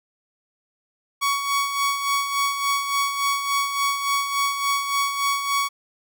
sawtooth tone with tremolo, 1121 Hz, C#6, 19 cents sharp, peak -15 dBFS, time 1.21-5.69 s, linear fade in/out 20 ms, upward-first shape sine, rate 3.5 Hz, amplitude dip 55%, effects none

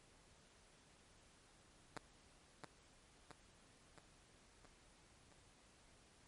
5% pulse tone with echo, 148.1 Hz, D3, 15 cents sharp, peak -33 dBFS, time 1.96-1.98 s, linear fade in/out 5 ms, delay 670 ms, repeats 5, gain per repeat -4 dB, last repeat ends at 5.33 s, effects pink hiss -68 dBFS RMS until 6.27 s + MP3 48 kbps

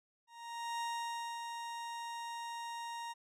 40% pulse tone with ADSR envelope, 934 Hz, A#5, 3 cents sharp, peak -35 dBFS, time 0.27-3.14 s, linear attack 530 ms, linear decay 590 ms, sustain -5 dB, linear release 25 ms, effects low-pass 10000 Hz 12 dB/octave

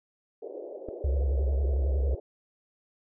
pink band-pass noise, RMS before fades -40 dBFS, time 0.42-2.2 s, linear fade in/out 5 ms, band 360 to 600 Hz, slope 48 dB/octave
clicks, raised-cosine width 2 ms, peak -26 dBFS, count 2, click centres 0.886 / 0.889 s
sine tone with vibrato, 68.2 Hz, C#2, 28 cents flat, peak -23 dBFS, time 1.04-2.15 s, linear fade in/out 5 ms, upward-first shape triangle, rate 11 Hz, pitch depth 120 cents each way
effects none

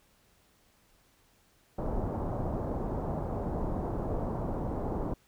pink low-pass noise, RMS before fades -33 dBFS, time 1.78-5.14 s, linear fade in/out 5 ms, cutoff 890 Hz, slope 24 dB/octave, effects pink hiss -66 dBFS RMS until 5.27 s

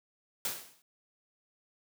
white noise with exponential decay, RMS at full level -31 dBFS, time 0.45-0.82 s, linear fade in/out 1 ms, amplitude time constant 80 ms, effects high-pass 100 Hz 12 dB/octave

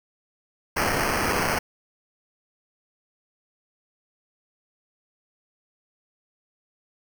blue noise with sample-and-hold, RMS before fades -24 dBFS, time 0.76-1.59 s, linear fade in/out 10 ms, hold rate 3675 Hz, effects none

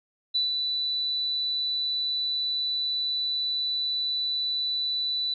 sine tone with ADSR envelope, 3974 Hz, B7, 10 cents sharp, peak -21 dBFS, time 0.34-5.34 s, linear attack 16 ms, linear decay 140 ms, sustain -4 dB, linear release 4 ms, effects none

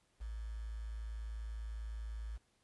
sine tone with quantisation, 55 Hz, A1, in tune, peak -40 dBFS, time 0.2-2.38 s, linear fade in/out 20 ms, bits 10, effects pink hiss -75 dBFS RMS until 2.63 s + resampled to 24000 Hz

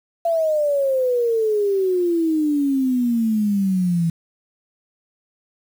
sine exponential sweep, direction down, 682 to 164.1 Hz, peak -16 dBFS, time 0.25-4.1 s, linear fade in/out 5 ms, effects 7-bit

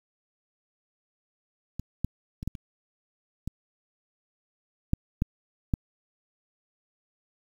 clicks, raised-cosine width 5 ms, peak -21 / -14 / -23 / -16 / -27 / -19 / -10 / -11 / -11 dBFS, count 9, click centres 1.796 / 2.046 / 2.429 / 2.476 / 2.552 / 3.476 / 4.934 / 5.221 / 5.738 s, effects 8-bit

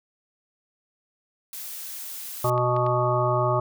blue noise, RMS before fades -36 dBFS, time 1.53-2.5 s, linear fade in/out 2 ms
harmonic tone, 123.47 Hz, B2, in tune, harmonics 1 / 3 / 5 / 7 / 9 / 10, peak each -25 / -28 / -25 / -29 / -27 / -30 dBFS, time 2.44-3.6 s, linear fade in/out 5 ms
clicks, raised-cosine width 0.3 ms, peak -25 dBFS, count 3, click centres 2.579 / 2.765 / 2.865 s
effects none

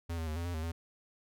square tone with pitch steps, 84.3 / 81.1 / 77.3 / 84.9 / 87.4 / 79.2 / 83 Hz, E2 / E2 / D#2 / F2 / F2 / D#2 / E2, +39 / -28 / -11 / -48 / +2 / +31 / +12 cents, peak -35 dBFS, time 0.09-0.72 s, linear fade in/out 10 ms, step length 90 ms, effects none

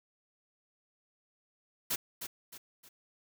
white noise with echo, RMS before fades -32 dBFS, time 1.9-1.96 s, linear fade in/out 10 ms, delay 310 ms, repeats 3, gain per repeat -8 dB, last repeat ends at 2.89 s, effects none

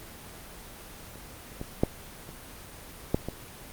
clicks, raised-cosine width 2 ms, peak -29 / -30 / -21 / -7 / -28 / -9 / -18 dBFS, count 7, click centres 1.157 / 1.519 / 1.614 / 1.835 / 2.291 / 3.145 / 3.286 s, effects pink hiss -45 dBFS RMS until 3.72 s + Opus 24 kbps

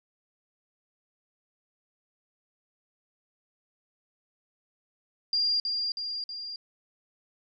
sine tone with echo, 4793 Hz, D8, 34 cents sharp, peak -23 dBFS, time 5.33-5.6 s, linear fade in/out 2 ms, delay 320 ms, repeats 3, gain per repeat -4 dB, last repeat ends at 6.56 s, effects none

